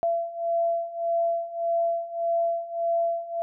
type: beating tone pair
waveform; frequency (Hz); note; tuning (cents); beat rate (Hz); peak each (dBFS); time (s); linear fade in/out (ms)
sine; 675 / 676.7; E5 / E5; +41 / +45; 1.7; -28 / -25; 0.03-3.42; 0
effects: none